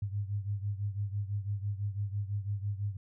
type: beating tone pair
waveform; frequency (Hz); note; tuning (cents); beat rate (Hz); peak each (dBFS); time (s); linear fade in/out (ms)
sine; 100 / 106; G2 / G#2; +35 / +36; 6; -33 / -37; 0.02-2.97; 5
effects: none